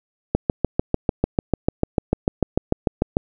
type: click train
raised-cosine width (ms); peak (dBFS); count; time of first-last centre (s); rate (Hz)
2; -3; 20; 0.35-3.169; 6.74
effects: none